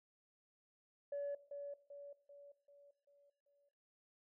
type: tone with echo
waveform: sine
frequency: 570 Hz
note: C#5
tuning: 48 cents sharp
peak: -38 dBFS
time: 1.12-1.35 s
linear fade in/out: 5 ms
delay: 390 ms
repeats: 6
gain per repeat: -6 dB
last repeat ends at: 3.69 s
effects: noise-tail reverb RT60 0.7 s tail -17 dB re dry + tanh soft clip ceiling -36 dBFS